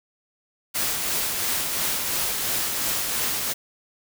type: noise with tremolo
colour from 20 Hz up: white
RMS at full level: -24 dBFS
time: 0.74-3.54 s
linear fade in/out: 20 ms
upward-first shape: triangle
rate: 2.9 Hz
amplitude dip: 35%
effects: none